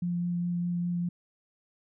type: tone with vibrato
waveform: sine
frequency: 174.61 Hz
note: F3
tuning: in tune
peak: -27 dBFS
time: 0.02-1.09 s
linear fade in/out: 5 ms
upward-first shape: sine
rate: 4.9 Hz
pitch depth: 9 cents each way
effects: none